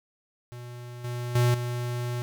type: tone with level steps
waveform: square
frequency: 121.6 Hz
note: B2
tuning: 26 cents flat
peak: -39 / -31 / -20 / -29 dBFS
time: 0.52-2.22 s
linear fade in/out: 0 ms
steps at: 1.04 / 1.35 / 1.54 s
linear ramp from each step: 5 ms
effects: none